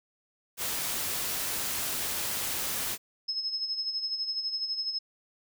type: noise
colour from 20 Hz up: white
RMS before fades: -32 dBFS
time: 0.57-2.98 s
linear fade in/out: 50 ms
type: tone with tremolo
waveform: sine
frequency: 5180 Hz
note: E8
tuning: 31 cents flat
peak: -27 dBFS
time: 3.28-4.99 s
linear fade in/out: 10 ms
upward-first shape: sine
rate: 12 Hz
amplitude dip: 60%
effects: none